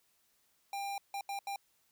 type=tone bursts at uneven times; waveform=square; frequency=797 Hz; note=G5; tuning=28 cents sharp; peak=-37 dBFS; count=4; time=0.73-0.98 / 1.14-1.21 / 1.29-1.39 / 1.47-1.56 s; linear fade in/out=2 ms; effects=white hiss -73 dBFS RMS until 1.91 s